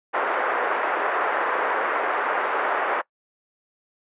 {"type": "band-pass noise", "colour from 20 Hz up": "white", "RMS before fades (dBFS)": -24, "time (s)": [0.13, 3.02], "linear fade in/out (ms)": 20, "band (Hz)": [400, 1600], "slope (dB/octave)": 24, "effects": ["noise-tail reverb RT60 0.1 s tail -22 dB re dry", "resampled to 8000 Hz"]}